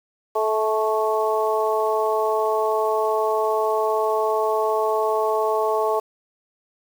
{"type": "harmonic tone with a mistuned harmonic", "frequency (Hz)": 217.4, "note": "A3", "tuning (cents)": -21, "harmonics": [2, 3, 4, 5], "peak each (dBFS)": [-22, -24, -25, -26], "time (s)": [0.35, 6], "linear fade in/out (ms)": 10, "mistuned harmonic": 5, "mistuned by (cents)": 24, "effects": ["7-bit"]}